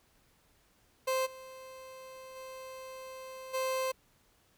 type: tone with level steps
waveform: 30% pulse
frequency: 522 Hz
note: C5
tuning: 4 cents flat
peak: -26 / -44 / -41 / -28 dBFS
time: 1.07-3.92 s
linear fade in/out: 10 ms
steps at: 1.25 / 2.35 / 3.53 s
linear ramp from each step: 20 ms
effects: pink hiss -68 dBFS RMS until 4.57 s